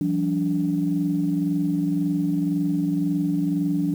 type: tone cluster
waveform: sine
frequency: 170.6 / 192.5 / 289.7 Hz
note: F3 / G3 / D4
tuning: -40 / -31 / -24 cents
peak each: -24 / -28 / -22 dBFS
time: 0.01-3.94 s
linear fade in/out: 2 ms
effects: tanh soft clip ceiling -11 dBFS + 8-bit